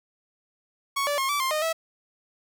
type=tone with pitch steps; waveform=sawtooth; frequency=1110 / 579 / 1075 / 1157 / 1055 / 615 / 651 Hz; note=C#6 / D5 / C6 / D6 / C6 / D#5 / E5; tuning=+2 / -25 / +47 / -26 / +14 / -20 / -22 cents; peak=-20 dBFS; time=0.96-1.73 s; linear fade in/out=10 ms; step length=110 ms; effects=none